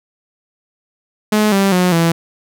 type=tone with pitch steps; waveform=sawtooth; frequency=212.6 / 196.08 / 180.85 / 166.8 Hz; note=G#3 / G3 / F#3 / E3; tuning=+41 / +1 / -39 / +21 cents; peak=-7 dBFS; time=1.32-2.12 s; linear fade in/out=5 ms; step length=200 ms; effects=none